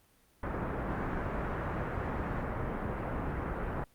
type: low-pass noise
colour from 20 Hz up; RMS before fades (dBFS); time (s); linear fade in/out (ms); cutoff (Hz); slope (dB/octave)
pink; -35; 0.43-3.84; 2; 1700; 24
effects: pink hiss -66 dBFS RMS until 3.94 s + Opus 32 kbps